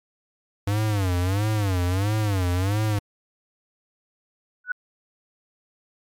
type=tone with vibrato; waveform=square; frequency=98 Hz; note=G2; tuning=in tune; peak=-21 dBFS; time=0.67-2.99 s; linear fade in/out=5 ms; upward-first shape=sine; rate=1.5 Hz; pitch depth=180 cents each way
type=tone with exponential growth; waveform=sine; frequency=1480 Hz; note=F#6; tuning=in tune; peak=-18 dBFS; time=4.64-4.72 s; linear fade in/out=5 ms; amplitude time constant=16 ms
effects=MP3 96 kbps